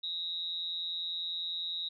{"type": "tone with amplitude modulation", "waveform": "sine", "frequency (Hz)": 3800, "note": "A#7", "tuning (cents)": 33, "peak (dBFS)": -30, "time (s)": [0.03, 1.89], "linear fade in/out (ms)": 10, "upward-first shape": "sine", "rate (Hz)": 170, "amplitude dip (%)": 80, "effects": []}